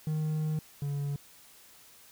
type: tone pair in turn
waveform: triangle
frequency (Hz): 154.8 / 142.49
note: D#3 / C#3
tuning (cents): -9 / +48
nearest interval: minor second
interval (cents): 143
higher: first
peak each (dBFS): -26 / -28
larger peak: first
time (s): 0.07-0.59 / 0.82-1.16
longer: first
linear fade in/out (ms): 2
effects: white hiss -56 dBFS RMS until 2.11 s

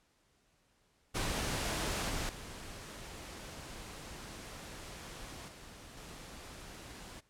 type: noise with level steps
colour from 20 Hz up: pink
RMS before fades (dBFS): -35 / -37 / -47 / -52 / -49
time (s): 1.14-7.21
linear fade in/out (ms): 20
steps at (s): 2.09 / 2.29 / 5.48 / 5.97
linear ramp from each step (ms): 2
effects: pink hiss -72 dBFS RMS until 7.29 s + low-pass 10000 Hz 12 dB/octave

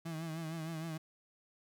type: tone with vibrato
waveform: 35% pulse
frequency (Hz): 161.8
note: E3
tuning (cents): -32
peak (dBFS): -37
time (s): 0.05-0.98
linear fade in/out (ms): 10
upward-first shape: triangle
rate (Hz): 6.5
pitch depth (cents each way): 71
effects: none

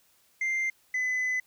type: tone pair in turn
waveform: sine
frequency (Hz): 2093 / 2012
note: C7 / B6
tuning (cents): 0 / +32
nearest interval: minor second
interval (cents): 68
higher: first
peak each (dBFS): -23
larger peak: neither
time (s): 0.41-0.7 / 0.94-1.4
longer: second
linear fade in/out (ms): 5
effects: tanh soft clip ceiling -25 dBFS + white hiss -65 dBFS RMS until 1.46 s

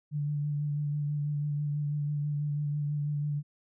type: tone with vibrato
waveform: sine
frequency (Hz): 146.83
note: D3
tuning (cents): 0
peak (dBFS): -28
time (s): 0.11-3.43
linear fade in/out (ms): 50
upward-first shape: sine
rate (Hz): 6.1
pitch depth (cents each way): 22
effects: none

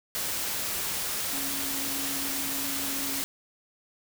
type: tone in noise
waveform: sine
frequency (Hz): 275.3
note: C#4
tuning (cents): -12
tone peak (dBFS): -38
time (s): 1.33-3.22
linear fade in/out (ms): 0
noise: white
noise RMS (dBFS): -31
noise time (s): 0.15-3.24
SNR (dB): -10
effects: none

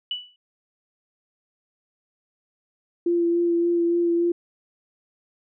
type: tone with exponential decay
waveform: sine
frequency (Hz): 2960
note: F#7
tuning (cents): 0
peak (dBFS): -22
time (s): 0.11-0.36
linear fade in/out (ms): 2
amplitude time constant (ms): 54
type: tone with vibrato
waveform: sine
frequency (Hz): 342.5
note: F4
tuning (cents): -34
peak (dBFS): -18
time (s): 3.06-4.32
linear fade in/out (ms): 5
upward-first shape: sine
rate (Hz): 3.5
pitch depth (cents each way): 15
effects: none

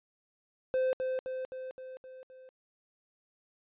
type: tone with echo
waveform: triangle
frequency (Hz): 517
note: C5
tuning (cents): -21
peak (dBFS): -24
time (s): 0.74-0.93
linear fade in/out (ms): 0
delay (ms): 260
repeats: 6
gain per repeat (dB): -4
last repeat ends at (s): 2.49
effects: resampled to 8000 Hz

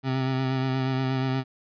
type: tone with vibrato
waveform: 25% pulse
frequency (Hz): 131.5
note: C3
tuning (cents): +9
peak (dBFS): -20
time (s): 0.03-1.44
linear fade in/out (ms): 50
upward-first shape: sine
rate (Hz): 8.4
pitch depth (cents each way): 25
effects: resampled to 11025 Hz

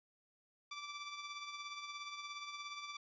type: tone with tremolo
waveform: 15% pulse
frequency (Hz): 1167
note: D6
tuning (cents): -11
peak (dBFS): -36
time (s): 0.71-2.97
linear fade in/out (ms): 5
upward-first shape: triangle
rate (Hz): 17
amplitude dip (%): 55
effects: resampled to 16000 Hz

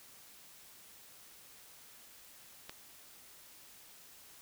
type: click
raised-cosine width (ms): 0.2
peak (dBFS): -26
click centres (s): 2.695
effects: white hiss -57 dBFS RMS until 4.41 s

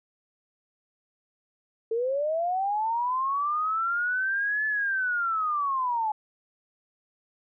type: linear two-way sweep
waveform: sine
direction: up then down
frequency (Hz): 440 to 1738 to 841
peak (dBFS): -24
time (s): 1.91-6.12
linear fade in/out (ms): 5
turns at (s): 4.66
effects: none

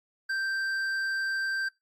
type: tone with hard clipping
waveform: triangle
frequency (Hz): 1568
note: G6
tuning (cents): 0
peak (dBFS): -29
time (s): 0.29-1.69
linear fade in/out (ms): 10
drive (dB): 10
effects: noise-tail reverb RT60 0.2 s tail -21 dB re dry + AAC 48 kbps

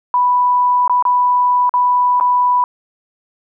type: tone with dropouts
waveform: sine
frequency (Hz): 987.8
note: B5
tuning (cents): 0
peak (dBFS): -10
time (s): 0.14-2.64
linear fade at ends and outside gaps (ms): 1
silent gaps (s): 0.878-0.896 / 1.025-1.052 / 1.694-1.739 / 2.199-2.209
effects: none

